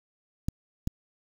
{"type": "clicks", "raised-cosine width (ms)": 5, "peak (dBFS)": -15, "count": 2, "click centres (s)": [0.485, 0.874], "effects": ["7-bit"]}